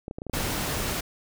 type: clicks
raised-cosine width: 2 ms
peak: -21 dBFS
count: 10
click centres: 0.081 / 0.111 / 0.185 / 0.219 / 0.267 / 0.297 / 0.336 / 0.371 / 0.41 / 0.453 s
type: noise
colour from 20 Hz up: pink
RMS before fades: -29 dBFS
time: 0.33-1.01 s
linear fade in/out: 10 ms
effects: none